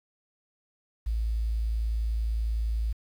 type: tone with quantisation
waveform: sine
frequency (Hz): 55.4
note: A1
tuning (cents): +13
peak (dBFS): -25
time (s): 1.06-2.93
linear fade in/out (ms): 10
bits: 9
effects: none